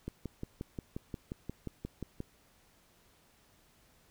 click train, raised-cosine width 3 ms, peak -25 dBFS, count 13, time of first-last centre 0.08-2.204 s, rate 5.65 Hz, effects pink hiss -66 dBFS RMS until 4.1 s

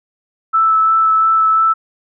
sine tone with vibrato, 1314 Hz, E6, 6 cents flat, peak -9 dBFS, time 0.53-1.74 s, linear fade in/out 20 ms, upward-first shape sine, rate 2.9 Hz, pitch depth 10 cents each way, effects none

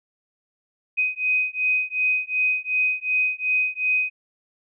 sine beating tone pair, 2507 / 2509.7 Hz, D#7 / D#7, +12 / +14 cents, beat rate 2.7 Hz, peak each -23 dBFS, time 0.97-4.1 s, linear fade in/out 20 ms, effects none

